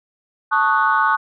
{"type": "chord", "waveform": "sine", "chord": "D# half-diminished seventh", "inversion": "second", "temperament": "equal", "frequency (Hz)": [880, 1108.7, 1244.5, 1480], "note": ["A5", "C#6", "D#6", "F#6"], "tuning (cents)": [0, 0, 0, 0], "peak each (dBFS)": [-19, -18, -20, -18], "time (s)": [0.51, 1.17], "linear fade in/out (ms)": 20, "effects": ["tanh soft clip ceiling -5 dBFS"]}